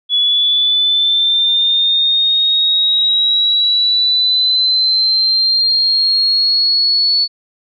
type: linear sweep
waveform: sine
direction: up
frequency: 3395 to 4435 Hz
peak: -10 dBFS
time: 0.09-7.28 s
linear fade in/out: 50 ms
effects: none